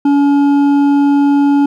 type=tone with hard clipping; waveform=sine; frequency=283.8 Hz; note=C#4; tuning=41 cents sharp; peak=-9 dBFS; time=0.05-1.66 s; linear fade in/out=5 ms; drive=7 dB; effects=none